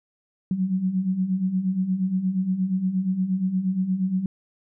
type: beating tone pair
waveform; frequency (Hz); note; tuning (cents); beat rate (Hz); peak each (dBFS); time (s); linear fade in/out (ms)
sine; 180.9 / 189.4; F#3 / F#3; -39 / +41; 8.5; -28 / -22; 0.51-4.26; 2
effects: none